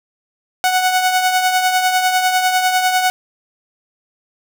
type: tone with tremolo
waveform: sawtooth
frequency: 740 Hz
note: F#5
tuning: in tune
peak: -7 dBFS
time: 0.64-3.1 s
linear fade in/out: 0 ms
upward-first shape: triangle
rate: 10 Hz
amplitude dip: 55%
effects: none